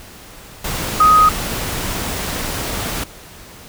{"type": "tone in noise", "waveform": "sine", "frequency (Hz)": 1253, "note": "D#6", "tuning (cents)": 12, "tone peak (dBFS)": -7, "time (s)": [1, 1.29], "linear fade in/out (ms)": 5, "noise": "pink", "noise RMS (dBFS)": -23, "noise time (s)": [0.64, 3.04], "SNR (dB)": 13, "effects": ["pink hiss -39 dBFS RMS until 3.68 s"]}